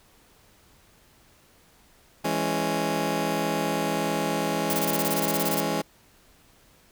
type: chord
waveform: 15% pulse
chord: C# minor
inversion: first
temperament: just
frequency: 166.31 / 207.9 / 277.2 Hz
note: E3 / G#3 / C#4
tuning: +16 / +2 / 0 cents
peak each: -23 dBFS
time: 2.24-5.82 s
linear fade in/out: 10 ms
type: noise bursts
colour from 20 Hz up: blue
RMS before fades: -28 dBFS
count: 16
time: 4.7-5.602 s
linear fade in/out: 0 ms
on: 32 ms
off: 26 ms
effects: pink hiss -58 dBFS RMS until 6.91 s